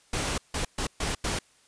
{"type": "noise bursts at uneven times", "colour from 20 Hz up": "pink", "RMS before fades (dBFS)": -29, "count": 5, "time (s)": [[0.13, 0.38], [0.54, 0.65], [0.78, 0.87], [1, 1.15], [1.24, 1.39]], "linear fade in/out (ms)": 5, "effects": ["white hiss -61 dBFS RMS until 1.67 s", "resampled to 22050 Hz"]}